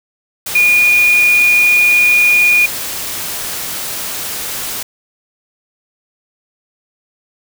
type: tone in noise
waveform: sine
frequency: 2440 Hz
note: D#7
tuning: 34 cents flat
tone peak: -7 dBFS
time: 0.55-2.66 s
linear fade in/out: 5 ms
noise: white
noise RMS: -22 dBFS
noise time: 0.46-4.83 s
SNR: +12 dB
effects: none